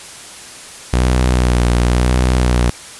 sawtooth tone with vibrato, 61.3 Hz, B1, 12 cents flat, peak -7 dBFS, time 0.93-2.7 s, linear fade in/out 5 ms, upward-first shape sine, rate 0.95 Hz, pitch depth 41 cents each way, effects white hiss -34 dBFS RMS until 2.99 s + resampled to 24000 Hz

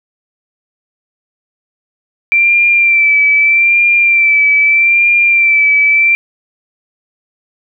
sine tone with vibrato, 2347 Hz, D7, 2 cents flat, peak -6 dBFS, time 2.32-6.15 s, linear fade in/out 0 ms, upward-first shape sine, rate 0.8 Hz, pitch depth 38 cents each way, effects none

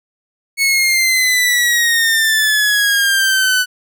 sawtooth exponential sweep, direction down, 2212 to 1489 Hz, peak -8 dBFS, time 0.57-3.66 s, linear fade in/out 50 ms, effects none

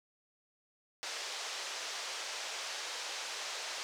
white band-pass noise, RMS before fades -41 dBFS, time 1.03-3.83 s, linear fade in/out 0 ms, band 450 to 6300 Hz, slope 24 dB/octave, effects none

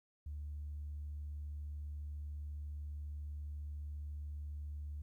sine tone, 73.8 Hz, D2, 9 cents sharp, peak -40 dBFS, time 0.26-5.02 s, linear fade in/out 5 ms, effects tanh soft clip ceiling -37 dBFS + 13-bit

